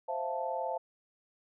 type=chord; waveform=sine; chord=F major seventh; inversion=second; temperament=equal; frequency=523.3 / 659.3 / 698.5 / 880 Hz; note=C5 / E5 / F5 / A5; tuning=0 / 0 / 0 / 0 cents; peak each=-37 / -38 / -39 / -36 dBFS; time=0.08-0.78 s; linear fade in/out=10 ms; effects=none